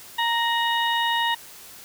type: harmonic tone with a mistuned harmonic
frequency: 931 Hz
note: A#5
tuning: 2 cents flat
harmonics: 1 / 2 / 3 / 4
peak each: -23 / -26 / -28 / -29 dBFS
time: 0.18-1.35 s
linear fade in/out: 10 ms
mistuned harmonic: 3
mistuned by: +67 cents
effects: white hiss -44 dBFS RMS until 1.84 s